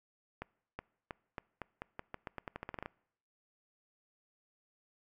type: accelerating click train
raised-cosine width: 0.5 ms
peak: -25 dBFS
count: 18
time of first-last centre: 0.42-2.859 s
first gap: 370 ms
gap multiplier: 0.86
effects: noise-tail reverb RT60 0.7 s tail -24 dB re dry